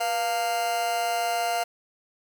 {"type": "tone with amplitude modulation", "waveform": "40% pulse", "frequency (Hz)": 698.5, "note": "F5", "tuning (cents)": 0, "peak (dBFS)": -20, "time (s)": [0, 1.64], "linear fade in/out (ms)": 10, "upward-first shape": "sine", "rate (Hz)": 215, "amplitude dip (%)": 70, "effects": ["8-bit"]}